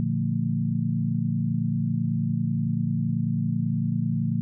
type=chord; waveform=sine; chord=Bb major seventh; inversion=none; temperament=equal with one note detuned; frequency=116.54 / 146.83 / 174.61 / 225.1 Hz; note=Bb2 / D3 / F3 / A3; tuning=0 / 0 / 0 / +40 cents; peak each=-28 dBFS; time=0-4.41 s; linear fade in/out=0 ms; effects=none

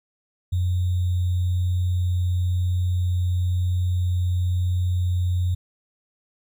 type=tone with sample-and-hold; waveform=sine; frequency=89.9 Hz; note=F#2; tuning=49 cents flat; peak=-19 dBFS; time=0.52-5.55 s; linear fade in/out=10 ms; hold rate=3675 Hz; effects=none

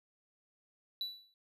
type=tone with exponential decay; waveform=triangle; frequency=3951 Hz; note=B7; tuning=in tune; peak=-31 dBFS; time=1.01-1.34 s; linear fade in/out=1 ms; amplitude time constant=70 ms; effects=resampled to 32000 Hz

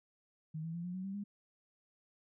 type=tone with pitch steps; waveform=sine; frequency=157.1 / 163.96 / 171.12 / 178.59 / 186.39 / 194.53 / 203 Hz; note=D#3 / E3 / F3 / F3 / F#3 / G3 / G#3; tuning=+17 / -9 / -35 / +39 / +13 / -13 / -39 cents; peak=-38 dBFS; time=0.54-1.24 s; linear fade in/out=10 ms; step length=100 ms; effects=none

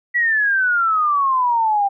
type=exponential sweep; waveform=sine; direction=down; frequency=1956 to 784 Hz; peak=-14 dBFS; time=0.14-1.89 s; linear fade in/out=20 ms; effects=none

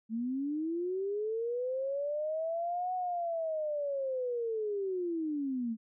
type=linear two-way sweep; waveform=sine; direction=up then down; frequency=217.4 to 740 to 217.4 Hz; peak=-31 dBFS; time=0.09-5.77 s; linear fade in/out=50 ms; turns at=2.94 s; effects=none

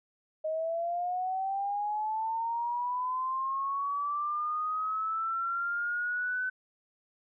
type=linear sweep; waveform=sine; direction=up; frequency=622.3 to 1515 Hz; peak=-29 dBFS; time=0.44-6.5 s; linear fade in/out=10 ms; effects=none

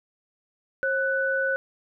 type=tone pair together; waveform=sine; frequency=537 / 1491 Hz; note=C5 / F#6; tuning=+45 / +13 cents; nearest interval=octave + tritone; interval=1768 cents; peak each=-26 / -24 dBFS; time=0.83-1.56 s; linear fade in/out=0 ms; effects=none

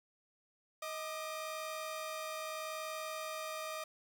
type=tone pair together; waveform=sawtooth; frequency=630.4 / 1200 Hz; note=D#5 / D6; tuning=+23 / +37 cents; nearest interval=major seventh; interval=1114 cents; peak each=-38 / -40 dBFS; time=0.82-3.84 s; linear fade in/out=5 ms; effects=10-bit

